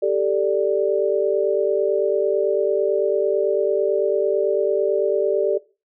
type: chord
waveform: sine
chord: G suspended second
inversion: none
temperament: just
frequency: 392 / 441 / 588 Hz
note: G4 / A4 / D5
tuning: 0 / +4 / +2 cents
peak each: -21 dBFS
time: 0.02-5.58 s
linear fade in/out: 10 ms
effects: noise-tail reverb RT60 0.3 s tail -19 dB re dry